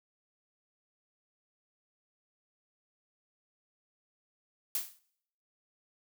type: noise with exponential decay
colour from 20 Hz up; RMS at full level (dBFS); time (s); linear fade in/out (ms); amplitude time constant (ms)
blue; -29; 4.75-4.99; 2; 51
effects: noise-tail reverb RT60 0.7 s tail -22 dB re dry